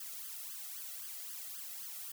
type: noise with flanger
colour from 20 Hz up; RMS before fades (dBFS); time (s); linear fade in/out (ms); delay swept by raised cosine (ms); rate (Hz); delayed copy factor
blue; -45; 0-2.12; 5; 0.62 to 1.56; 3.8; +0.85
effects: none